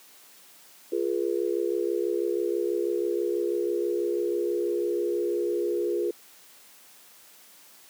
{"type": "chord", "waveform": "sine", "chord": "F diminished", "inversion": "none", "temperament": "equal with one note detuned", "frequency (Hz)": [349.2, 415.3, 481.5], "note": ["F4", "Ab4", "Cb5"], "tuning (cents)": [0, 0, -44], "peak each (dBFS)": [-27, -28, -31], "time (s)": [0.92, 6.11], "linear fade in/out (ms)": 5, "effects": ["white hiss -53 dBFS RMS until 7.89 s", "high-pass 200 Hz 12 dB/octave"]}